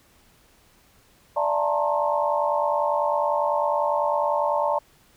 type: tone cluster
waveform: sine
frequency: 587 / 675 / 871 / 921 / 1067 Hz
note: D5 / E5 / A5 / A#5 / C6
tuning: -1 / +41 / -18 / -21 / +34 cents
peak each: -24 / -30 / -27 / -26 / -29 dBFS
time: 1.36-4.79 s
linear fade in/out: 10 ms
effects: pink hiss -58 dBFS RMS until 5.16 s